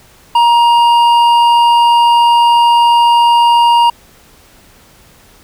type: tone with hard clipping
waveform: triangle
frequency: 943 Hz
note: A#5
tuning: 20 cents sharp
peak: -7 dBFS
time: 0.35-3.9 s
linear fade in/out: 5 ms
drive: 11 dB
effects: pink hiss -44 dBFS RMS until 5.43 s